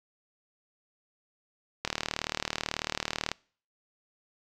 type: click train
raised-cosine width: 0.2 ms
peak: -11 dBFS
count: 57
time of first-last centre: 1.85-3.316 s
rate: 38.2 Hz
effects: noise-tail reverb RT60 0.5 s tail -26 dB re dry